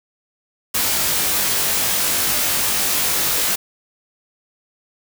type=noise with comb filter; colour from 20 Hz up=white; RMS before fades=-19 dBFS; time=0.74-3.56 s; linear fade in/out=10 ms; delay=20 ms; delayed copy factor=+0.85; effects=none